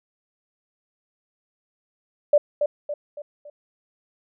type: tone with echo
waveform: sine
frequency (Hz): 587.3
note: D5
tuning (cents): 0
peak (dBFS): -11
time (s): 2.33-2.38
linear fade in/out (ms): 5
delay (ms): 280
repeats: 4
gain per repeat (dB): -7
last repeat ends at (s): 3.5
effects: none